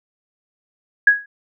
sine tone with exponential decay, 1661.2 Hz, G#6, in tune, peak -4 dBFS, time 1.07-1.26 s, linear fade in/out 5 ms, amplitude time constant 41 ms, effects none

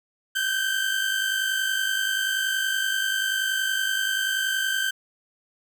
30% pulse tone pair together, 1537 / 1587.5 Hz, G6 / G6, -35 / +21 cents, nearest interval minor second, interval 56 cents, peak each -22 / -25 dBFS, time 0.35-4.91 s, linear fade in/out 10 ms, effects none

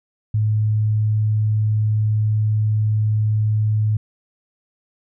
sine tone, 107.4 Hz, A2, 41 cents flat, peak -15 dBFS, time 0.34-3.97 s, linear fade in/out 5 ms, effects none

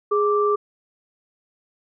sine tone pair together, 414.9 / 1173.5 Hz, G#4 / D6, -2 / -2 cents, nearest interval octave + tritone, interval 1800 cents, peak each -18 / -21 dBFS, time 0.11-0.56 s, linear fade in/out 10 ms, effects none

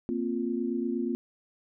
sine chord, Bb suspended second, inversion none, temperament equal, 233.1 / 261.6 / 349.2 Hz, Bb3 / C4 / F4, 0 / 0 / 0 cents, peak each -31 / -32 / -32 dBFS, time 0.09-1.15 s, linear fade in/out 0 ms, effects none

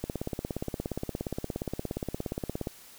click train, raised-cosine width 2 ms, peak -18 dBFS, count 46, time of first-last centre 0.04-2.672 s, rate 17.1 Hz, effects white hiss -52 dBFS RMS until 2.98 s

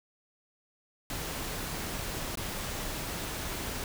pink noise with dropouts, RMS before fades -36 dBFS, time 1.1-3.84 s, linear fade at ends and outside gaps 1 ms, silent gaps 2.355-2.373 s, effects none

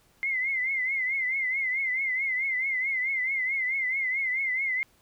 sine tone with vibrato, 2088 Hz, C7, 4 cents flat, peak -25 dBFS, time 0.23-4.83 s, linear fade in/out 0 ms, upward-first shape triangle, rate 4.6 Hz, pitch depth 100 cents each way, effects pink hiss -63 dBFS RMS until 5.01 s

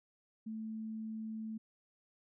sine tone, 220 Hz, A3, in tune, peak -39 dBFS, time 0.46-1.58 s, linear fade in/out 10 ms, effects none

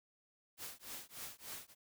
white noise with tremolo, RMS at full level -45 dBFS, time 0.57-1.75 s, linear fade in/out 50 ms, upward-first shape triangle, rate 3.4 Hz, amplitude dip 100%, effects none

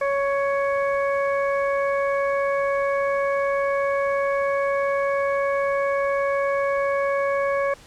harmonic tone, 557 Hz, C#5, 8 cents sharp, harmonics 1 / 2 / 3 / 4, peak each -21 / -27 / -31 / -33 dBFS, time 0.01-7.74 s, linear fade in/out 5 ms, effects pink hiss -48 dBFS RMS until 7.86 s + low-pass 9000 Hz 12 dB/octave

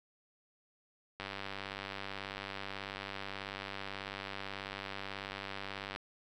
click train, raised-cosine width 0.3 ms, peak -24 dBFS, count 469, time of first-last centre 1.2-5.961 s, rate 98.3 Hz, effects 11-bit

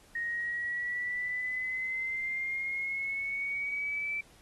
sine exponential sweep, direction up, 1864.7 to 2328 Hz, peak -31 dBFS, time 0.15-4.21 s, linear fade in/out 5 ms, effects pink hiss -60 dBFS RMS until 4.41 s + AAC 32 kbps

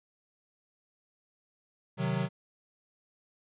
square chord, C diminished, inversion none, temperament equal, 130.81 / 155.56 / 185 Hz, C3 / Eb3 / Gb3, 0 / 0 / 0 cents, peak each -33 / -34 / -33 dBFS, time 1.97-2.29 s, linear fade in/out 50 ms, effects resampled to 8000 Hz

